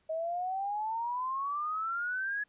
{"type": "exponential sweep", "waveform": "sine", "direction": "up", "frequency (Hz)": [630, 1696], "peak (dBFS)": -31, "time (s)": [0.09, 2.44], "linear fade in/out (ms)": 10, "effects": ["pink hiss -72 dBFS RMS until 2.48 s", "resampled to 8000 Hz"]}